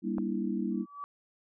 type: chord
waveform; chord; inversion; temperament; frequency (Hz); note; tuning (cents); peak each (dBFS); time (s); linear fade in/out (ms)
sine; E half-diminished seventh; first; just; 197.78 / 237.3 / 296.7 / 329.6; G3 / Bb3 / D4 / E4; +16 / +31 / +18 / 0; -33 / -34 / -38 / -35; 0.02-0.86; 50
type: click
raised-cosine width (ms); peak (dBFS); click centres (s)
1; -25; 0.183
type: tone with exponential growth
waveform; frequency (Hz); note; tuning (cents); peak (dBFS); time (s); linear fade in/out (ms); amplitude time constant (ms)
sine; 1147; D6; -41; -34; 0.71-1.04; 0; 70
effects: none